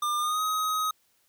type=tone with pitch glide; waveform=square; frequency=1200 to 1261.8 Hz; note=D6 to D#6; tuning=+37 to +24 cents; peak=-26 dBFS; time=0.02-0.91 s; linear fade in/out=5 ms; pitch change=+87 cents; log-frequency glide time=0.18-0.42 s; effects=white hiss -68 dBFS RMS until 1.28 s